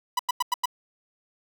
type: tone bursts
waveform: 45% pulse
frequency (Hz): 987.8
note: B5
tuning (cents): 0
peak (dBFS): -21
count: 5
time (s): 0.17-0.657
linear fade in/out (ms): 5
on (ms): 23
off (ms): 93
effects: none